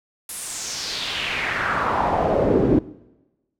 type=noise with band-pass filter sweep; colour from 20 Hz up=brown; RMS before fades=-22 dBFS; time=0.29-2.79 s; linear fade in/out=2 ms; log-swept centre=11000 to 300 Hz; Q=2.9; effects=noise-tail reverb RT60 1.0 s tail -19 dB re dry